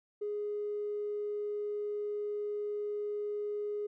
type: tone with tanh clipping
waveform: triangle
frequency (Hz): 415.3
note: G#4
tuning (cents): 0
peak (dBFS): -33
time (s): 0.21-3.87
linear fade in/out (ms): 10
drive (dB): 4
effects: none